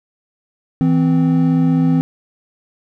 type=tone pair together; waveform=triangle; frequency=163.16 / 259 Hz; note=E3 / C4; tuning=-17 / -17 cents; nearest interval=minor sixth; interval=800 cents; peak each=-12 dBFS; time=0.81-2.01 s; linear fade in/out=0 ms; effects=none